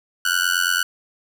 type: tone with amplitude modulation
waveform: sawtooth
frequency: 1480 Hz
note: F#6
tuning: in tune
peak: -10 dBFS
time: 0.25-0.83 s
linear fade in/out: 5 ms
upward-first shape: sine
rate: 88.8 Hz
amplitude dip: 100%
effects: none